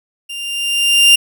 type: tone with level ramp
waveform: 40% pulse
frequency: 2794 Hz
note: F7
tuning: in tune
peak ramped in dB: -24 to -3 dBFS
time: 0.29-1.16 s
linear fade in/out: 10 ms
effects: none